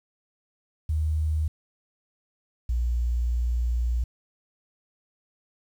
sine tone pair in turn, 77.6 / 59.65 Hz, D#2 / A#1, -4 / +41 cents, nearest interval perfect fourth, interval 455 cents, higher first, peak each -22 dBFS, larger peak neither, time 0.89-1.48 / 2.69-4.04 s, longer second, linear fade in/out 5 ms, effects 9-bit

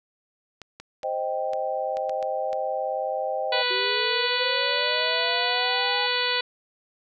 clicks, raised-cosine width 0.2 ms, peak -22 dBFS, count 8, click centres 0.617 / 0.8 / 1.032 / 1.534 / 1.97 / 2.095 / 2.227 / 2.53 s
sine chord, C minor, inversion none, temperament equal, 523.3 / 622.3 / 784 Hz, C5 / Eb5 / G5, 0 / 0 / 0 cents, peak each -29 dBFS, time 1.03-3.63 s, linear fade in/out 20 ms
harmonic tone, 493.1 Hz, B4, 3 cents flat, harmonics 1 / 2 / 3 / 4 / 5 / 6 / 7 / 8 / 9, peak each -31 / -31 / -31 / -31 / -31 / -31 / -31 / -31 / -31 dBFS, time 3.52-6.41 s, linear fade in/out 5 ms
sine linear sweep, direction up, 370 to 830.6 Hz, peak -30 dBFS, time 3.7-6.07 s, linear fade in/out 10 ms
effects none

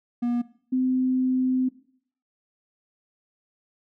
triangle / sine tone pair in turn, 240.3 / 257 Hz, B3 / C4, -47 / -31 cents, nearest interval minor second, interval 116 cents, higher second, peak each -20 dBFS, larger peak neither, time 0.22-0.42 / 0.72-1.69 s, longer second, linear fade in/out 10 ms, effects noise-tail reverb RT60 0.6 s tail -18 dB re dry

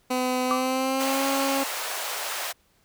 15% pulse tone with pitch glide, 253.5 to 273.3 Hz, B3 to C#4, +45 to -24 cents, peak -17 dBFS, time 0.1-1.64 s, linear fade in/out 10 ms, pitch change +131 cents, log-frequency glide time 0.44-1.26 s
sine tone with exponential decay, 1167 Hz, D6, 11 cents flat, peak -19 dBFS, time 0.51-0.73 s, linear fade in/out 0 ms, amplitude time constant 47 ms
pink high-pass noise, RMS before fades -31 dBFS, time 0.99-2.53 s, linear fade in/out 20 ms, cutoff 580 Hz, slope 24 dB/octave
effects pink hiss -64 dBFS RMS until 2.84 s

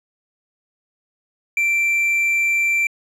triangle tone, 2349 Hz, D7, in tune, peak -14 dBFS, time 1.57-2.87 s, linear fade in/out 2 ms, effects resampled to 32000 Hz

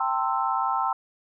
sine chord, A minor seventh, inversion third, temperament equal with one note detuned, 784 / 901.6 / 1046.5 / 1318.5 Hz, G5 / A5 / C6 / E6, 0 / +42 / 0 / 0 cents, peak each -28 dBFS, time 0-0.93 s, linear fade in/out 5 ms, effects none

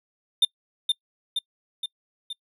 triangle tone with echo, 3604 Hz, A7, 41 cents sharp, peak -13 dBFS, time 0.42-0.45 s, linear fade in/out 5 ms, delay 470 ms, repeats 4, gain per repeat -4 dB, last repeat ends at 2.33 s, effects noise-tail reverb RT60 0.1 s tail -25 dB re dry

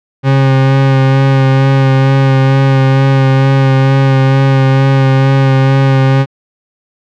40% pulse tone with vibrato, 134.7 Hz, C#3, 49 cents flat, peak -5 dBFS, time 0.23-6.26 s, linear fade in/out 50 ms, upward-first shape sine, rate 2.2 Hz, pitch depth 16 cents each way, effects low-pass 3000 Hz 12 dB/octave

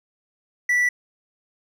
triangle tone, 1962 Hz, B6, 12 cents flat, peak -15 dBFS, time 0.69-0.89 s, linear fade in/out 5 ms, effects none

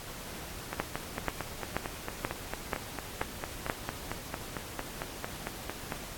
two click trains, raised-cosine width 0.5 ms, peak -18 / -13 dBFS, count 24 / 7, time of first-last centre 0.73-5.922 / 0.8-3.699 s, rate 4.43 / 2.07 Hz, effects pink hiss -43 dBFS RMS until 6.17 s + AAC 64 kbps

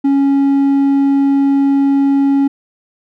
sine tone with hard clipping, 277 Hz, C#4, 1 cent flat, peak -10 dBFS, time 0.04-2.48 s, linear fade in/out 10 ms, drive 3 dB, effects none

